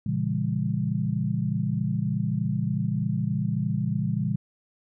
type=chord; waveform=sine; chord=A# diminished seventh; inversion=none; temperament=just; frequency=116.54 / 139.85 / 167.82 / 201.4 Hz; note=A#2 / C#3 / E3 / G3; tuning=0 / +16 / +31 / +47 cents; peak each=-29 dBFS; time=0.06-4.36 s; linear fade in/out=5 ms; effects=none